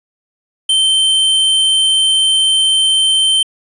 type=tone; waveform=square; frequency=3108 Hz; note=G7; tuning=16 cents flat; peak=-10 dBFS; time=0.69-3.43 s; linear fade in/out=5 ms; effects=resampled to 24000 Hz + 8-bit